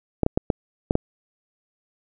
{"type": "clicks", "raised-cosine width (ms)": 2, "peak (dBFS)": -5, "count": 6, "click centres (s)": [0.233, 0.264, 0.375, 0.502, 0.909, 0.954], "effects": []}